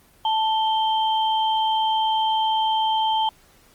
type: tone pair together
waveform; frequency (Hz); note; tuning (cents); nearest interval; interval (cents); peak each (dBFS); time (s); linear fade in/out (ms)
sine; 880 / 3136; A5 / G7; 0 / 0; octave + minor seventh; 2200; -19 / -26; 0.25-3.29; 2
effects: pink hiss -55 dBFS RMS until 3.74 s + Opus 24 kbps